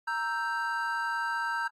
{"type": "chord", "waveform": "triangle", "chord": "E diminished", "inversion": "second", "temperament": "equal", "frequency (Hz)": [932.3, 1318.5, 1568], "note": ["Bb5", "E6", "G6"], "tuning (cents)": [0, 0, 0], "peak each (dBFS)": [-31, -34, -30], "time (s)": [0.07, 1.68], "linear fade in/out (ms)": 10, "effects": ["AAC 48 kbps"]}